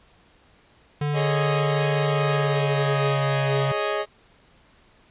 square tone with pitch glide, 146.83 to 137 Hz, D3 to C#3, 0 to -20 cents, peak -23 dBFS, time 1.01-3.72 s, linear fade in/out 5 ms, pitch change -120 cents, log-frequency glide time 2.12-3.52 s
sawtooth chord, Ab suspended fourth, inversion none, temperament equal, 415.3 / 554.4 / 622.3 Hz, Ab4 / Db5 / Eb5, 0 / 0 / 0 cents, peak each -23 / -26 / -23 dBFS, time 1.13-4.06 s, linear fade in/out 50 ms
effects pink hiss -57 dBFS RMS until 5.1 s + resampled to 8000 Hz

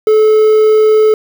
triangle tone with quantisation, 432 Hz, A4, 32 cents flat, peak -3 dBFS, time 0.07-1.14 s, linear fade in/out 2 ms, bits 5, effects none

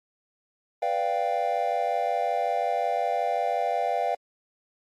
triangle chord, G dominant seventh, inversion first, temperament equal, 493.9 / 587.3 / 698.5 / 784 Hz, B4 / D5 / F5 / G5, 0 / 0 / 0 / 0 cents, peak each -30 / -29 / -25 / -27 dBFS, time 0.82-4.15 s, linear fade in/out 5 ms, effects AAC 64 kbps

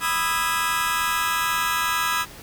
sawtooth chord, E major seventh, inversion second, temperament just, 988.9 / 1236.1 / 1318.5 / 1648.1 Hz, B5 / D#6 / E6 / G#6, +2 / -12 / 0 / -14 cents, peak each -23 dBFS, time 0-2.26 s, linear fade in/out 50 ms, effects pink hiss -42 dBFS RMS until 2.42 s

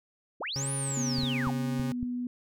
sine linear two-way sweep, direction up then down, 130.81 to 9950 to 644 Hz, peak -32 dBFS, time 0.4-1.51 s, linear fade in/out 10 ms, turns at 0.72 s
40% pulse tone with pitch glide, 136.8 to 135.07 Hz, C#3 to C#3, -23 to -45 cents, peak -31 dBFS, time 0.56-1.92 s, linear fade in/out 0 ms, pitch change -22 cents, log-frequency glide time 0.87-1.35 s
sine tone, 245.8 Hz, B3, 8 cents flat, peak -30 dBFS, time 0.97-2.27 s, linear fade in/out 2 ms
clicks, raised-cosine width 5 ms, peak -24 dBFS, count 5, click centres 1.185 / 1.234 / 1.472 / 1.797 / 2.029 s
effects none

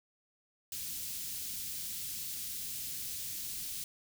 white band-stop noise, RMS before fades -40 dBFS, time 0.72-3.84 s, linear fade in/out 2 ms, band 190 to 3500 Hz, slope 12 dB/octave, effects none

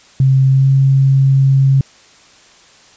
sine tone with pitch glide, 133.4 to 135.42 Hz, C3 to C#3, +34 to -40 cents, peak -7 dBFS, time 0.2-1.81 s, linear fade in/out 2 ms, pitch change +26 cents, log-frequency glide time 0.49-0.69 s, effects white hiss -45 dBFS RMS until 2.96 s + resampled to 16000 Hz

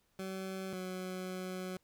20% pulse tone pair in turn, 190 / 184.8 Hz, F#3 / F#3, +46 / -2 cents, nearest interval unison, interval 48 cents, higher first, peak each -34 / -34 dBFS, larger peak neither, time 0.19-0.73 / 0.73-1.77 s, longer second, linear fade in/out 2 ms, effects pink hiss -75 dBFS RMS until 1.83 s

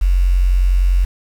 sine tone with quantisation, 45.33 Hz, F#1, 35 cents flat, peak -10 dBFS, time 0.01-1.05 s, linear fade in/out 10 ms, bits 6, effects none

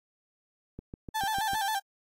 click train, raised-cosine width 3 ms, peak -27 dBFS, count 6, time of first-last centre 0.79-1.534 s, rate 6.72 Hz
35% pulse tone with vibrato, 830.6 Hz, G#5, in tune, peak -26 dBFS, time 1.14-1.8 s, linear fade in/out 20 ms, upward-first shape square, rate 7.4 Hz, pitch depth 86 cents each way
effects AAC 48 kbps

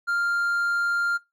triangle tone, 1396.9 Hz, F6, in tune, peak -20 dBFS, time 0.07-1.18 s, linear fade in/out 20 ms, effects noise-tail reverb RT60 0.2 s tail -20 dB re dry

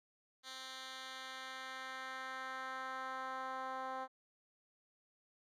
10% pulse tone with band-pass filter sweep, 261.6 Hz, C4, in tune, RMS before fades -45 dBFS, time 0.43-4.08 s, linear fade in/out 50 ms, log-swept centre 4000 to 850 Hz, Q 1.3, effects none

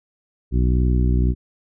harmonic tone, 61.74 Hz, B1, in tune, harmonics 1 / 2 / 3 / 4 / 5 / 6, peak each -16 / -22 / -26 / -28 / -30 / -32 dBFS, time 0.51-1.35 s, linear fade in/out 50 ms, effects none

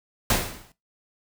pink noise with exponential decay, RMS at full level -18 dBFS, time 0.3-0.72 s, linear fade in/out 2 ms, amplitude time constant 91 ms, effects noise-tail reverb RT60 0.2 s tail -17 dB re dry

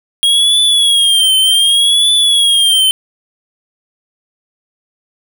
square tone with vibrato, 3274 Hz, G#7, 25 cents flat, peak -8 dBFS, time 0.23-2.91 s, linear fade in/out 0 ms, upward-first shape triangle, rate 0.66 Hz, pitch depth 110 cents each way, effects none

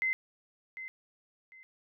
sine tone with echo, 2062 Hz, C7, 26 cents flat, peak -27 dBFS, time 0.02-0.13 s, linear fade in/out 0 ms, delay 750 ms, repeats 2, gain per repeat -12 dB, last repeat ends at 1.63 s, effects none

